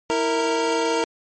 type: tone pair together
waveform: 25% pulse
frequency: 327.2 / 462.7 Hz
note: E4 / A#4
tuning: -13 / -13 cents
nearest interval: tritone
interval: 600 cents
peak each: -21 / -17 dBFS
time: 0.1-1.04 s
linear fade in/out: 0 ms
effects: MP3 32 kbps